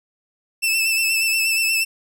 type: tone with vibrato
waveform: sawtooth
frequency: 2649 Hz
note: E7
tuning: 8 cents sharp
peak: -14 dBFS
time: 0.62-1.85 s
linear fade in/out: 20 ms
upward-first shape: sine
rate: 8.4 Hz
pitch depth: 32 cents each way
effects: none